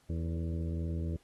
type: harmonic tone with a mistuned harmonic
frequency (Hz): 82.41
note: E2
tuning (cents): 0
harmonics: 1 / 2 / 3 / 4 / 5 / 6 / 7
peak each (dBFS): -33 / -38 / -44 / -44 / -50 / -52 / -53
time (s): 0.09-1.17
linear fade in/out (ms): 10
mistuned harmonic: 5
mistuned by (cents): +53
effects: pink hiss -68 dBFS RMS until 1.23 s + AAC 32 kbps